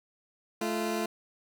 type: tone pair together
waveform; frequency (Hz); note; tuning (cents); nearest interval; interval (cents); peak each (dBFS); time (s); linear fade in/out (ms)
20% pulse; 217.4 / 345.1; A3 / F4; -21 / -21; minor sixth; 800; -27; 0.61-1.06; 5
effects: none